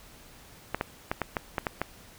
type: clicks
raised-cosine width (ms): 0.5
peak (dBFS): -12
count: 8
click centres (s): 0.746 / 0.811 / 1.115 / 1.217 / 1.368 / 1.582 / 1.668 / 1.816
effects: pink hiss -52 dBFS RMS until 2.18 s